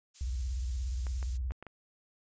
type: noise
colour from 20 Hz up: violet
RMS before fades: -43 dBFS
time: 0.14-1.38 s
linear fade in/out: 20 ms
type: tone with vibrato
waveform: sine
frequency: 62.9 Hz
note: B1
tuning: 32 cents sharp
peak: -31 dBFS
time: 0.21-1.52 s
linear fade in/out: 0 ms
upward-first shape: square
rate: 17 Hz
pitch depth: 170 cents each way
type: clicks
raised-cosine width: 0.5 ms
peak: -31 dBFS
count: 5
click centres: 1.068 / 1.228 / 1.508 / 1.626 / 1.667 s
effects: resampled to 16000 Hz